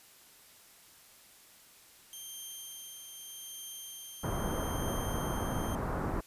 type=tone with tremolo; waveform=10% pulse; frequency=3162 Hz; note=G7; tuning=14 cents sharp; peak=-33 dBFS; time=2.13-5.75 s; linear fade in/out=0 ms; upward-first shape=triangle; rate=0.81 Hz; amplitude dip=40%
type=low-pass noise; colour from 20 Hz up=pink; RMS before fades=-34 dBFS; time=4.23-6.21 s; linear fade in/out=10 ms; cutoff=1400 Hz; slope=24 dB/octave
effects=white hiss -58 dBFS RMS until 6.26 s + resampled to 32000 Hz